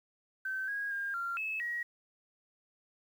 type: tone with pitch steps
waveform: sine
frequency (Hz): 1542 / 1643 / 1610 / 1382 / 2596 / 1902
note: G6 / G#6 / G6 / F6 / E7 / A#6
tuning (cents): -29 / -19 / +46 / -19 / -27 / +34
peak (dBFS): -33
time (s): 0.45-1.83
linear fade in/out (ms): 5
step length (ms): 230
effects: 10-bit